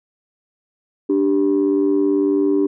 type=tone pair together; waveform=sine; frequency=293.7 / 392 Hz; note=D4 / G4; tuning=0 / 0 cents; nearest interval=perfect fourth; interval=500 cents; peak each=-15 / -16 dBFS; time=1.09-2.67 s; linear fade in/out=10 ms; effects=tanh soft clip ceiling -9 dBFS